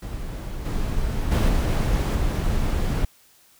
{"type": "noise with level steps", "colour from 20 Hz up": "brown", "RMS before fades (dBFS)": [-31, -25, -17, -20, -22], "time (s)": [0.02, 3.05], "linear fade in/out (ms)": 5, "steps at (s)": [0.65, 1.31, 1.48, 2.15], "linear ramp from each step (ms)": 10, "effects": ["white hiss -56 dBFS RMS until 3.59 s"]}